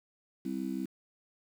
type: harmonic tone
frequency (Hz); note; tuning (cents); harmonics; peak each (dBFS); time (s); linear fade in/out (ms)
65.3; C2; -3; 3 / 4 / 5; -37 / -36 / -38; 0.45-0.86; 5
effects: 9-bit